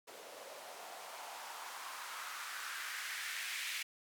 blue noise with band-pass filter sweep, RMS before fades -45 dBFS, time 0.07-3.83 s, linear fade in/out 10 ms, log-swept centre 490 to 2300 Hz, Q 2.5, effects none

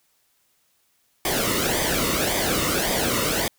pink noise with flanger, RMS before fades -23 dBFS, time 1.25-3.48 s, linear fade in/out 2 ms, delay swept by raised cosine 0.72 to 1.26 ms, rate 1.8 Hz, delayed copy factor -0.7, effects white hiss -66 dBFS RMS until 3.58 s

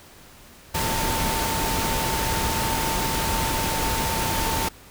sine tone in noise, 898 Hz, A5, 35 cents sharp, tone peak -28 dBFS, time 0.74-4.69 s, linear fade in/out 10 ms, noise pink, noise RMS -25 dBFS, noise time 0.74-4.69 s, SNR -6 dB, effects pink hiss -48 dBFS RMS until 4.9 s

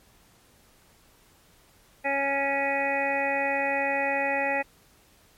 harmonic tone, 277.2 Hz, C#4, in tune, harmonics 1 / 2 / 3 / 5 / 6 / 7 / 8 / 9, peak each -36 / -29 / -29 / -41 / -40 / -29 / -39 / -31 dBFS, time 2.04-4.63 s, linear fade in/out 20 ms, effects pink hiss -59 dBFS RMS until 5.37 s + MP3 64 kbps

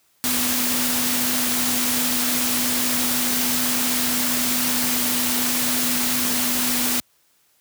sine tone in noise, 246.9 Hz, B3, in tune, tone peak -27 dBFS, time 0.24-7 s, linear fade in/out 0 ms, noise white, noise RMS -22 dBFS, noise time 0.24-7 s, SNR -8 dB, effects white hiss -62 dBFS RMS until 7.6 s + high-pass 60 Hz 12 dB/octave

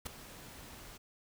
pink noise with ADSR envelope, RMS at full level -36 dBFS, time 0.05-0.98 s, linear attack 17 ms, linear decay 4 ms, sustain -15 dB, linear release 16 ms, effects none

